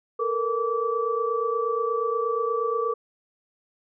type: tone cluster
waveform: sine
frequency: 446.3 / 474.7 / 1157 Hz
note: A4 / A#4 / D6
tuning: +25 / +31 / -26 cents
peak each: -27 dBFS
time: 0.19-2.94 s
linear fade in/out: 10 ms
effects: none